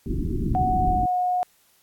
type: low-pass noise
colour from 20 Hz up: pink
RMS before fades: -25 dBFS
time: 0.06-1.06 s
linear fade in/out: 2 ms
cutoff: 380 Hz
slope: 96 dB/octave
type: tone with pitch glide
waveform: sine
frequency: 740 to 724.8 Hz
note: F#5 to F#5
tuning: 0 to -36 cents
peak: -20 dBFS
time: 0.55-1.43 s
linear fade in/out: 0 ms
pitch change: -36 cents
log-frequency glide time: 0.79-1.17 s
effects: white hiss -61 dBFS RMS until 1.82 s + AAC 64 kbps